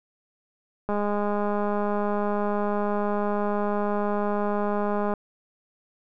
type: click train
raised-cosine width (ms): 1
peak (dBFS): -14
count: 876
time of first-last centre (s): 0.89-5.138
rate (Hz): 206
effects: none